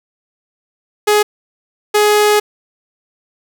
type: tone bursts at uneven times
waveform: sawtooth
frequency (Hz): 418.9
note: G#4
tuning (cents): +15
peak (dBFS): -5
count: 2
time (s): 1.07-1.23 / 1.94-2.4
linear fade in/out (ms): 10
effects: none